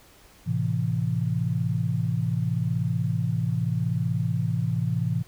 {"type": "chord", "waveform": "sine", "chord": "A minor", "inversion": "none", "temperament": "equal with one note detuned", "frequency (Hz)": [110, 130.81, 166.34], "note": ["A2", "C3", "E3"], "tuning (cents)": [0, 0, 16], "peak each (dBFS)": -27, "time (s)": [0.46, 5.23], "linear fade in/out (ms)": 20, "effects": ["pink hiss -54 dBFS RMS until 5.27 s"]}